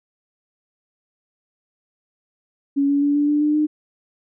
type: tone with pitch steps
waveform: sine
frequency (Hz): 280 / 283.7 / 287.5 / 291.4 / 295.3 / 299.2 / 303.2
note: C#4 / C#4 / D4 / D4 / D4 / D4 / D#4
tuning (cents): +18 / +40 / -37 / -13 / +10 / +32 / -45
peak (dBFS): -15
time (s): 2.76-3.67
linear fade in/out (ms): 20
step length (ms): 130
effects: none